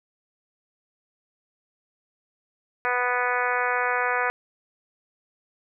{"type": "harmonic tone", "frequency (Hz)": 246.9, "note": "B3", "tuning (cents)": 0, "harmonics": [2, 3, 4, 5, 6, 7, 8, 9, 10], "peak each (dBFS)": [-30, -30, -29, -30, -28, -30, -33, -34, -38], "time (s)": [2.85, 4.3], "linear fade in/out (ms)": 0, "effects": []}